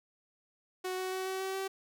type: tone with pitch steps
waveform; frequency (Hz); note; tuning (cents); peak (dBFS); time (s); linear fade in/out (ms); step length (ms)
sawtooth; 370 / 373 / 376 / 379.1 / 382.2 / 385.3; F#4 / F#4 / F#4 / F#4 / G4 / G4; 0 / +14 / +28 / +42 / -44 / -30; -30; 0.84-1.68; 10; 140
effects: none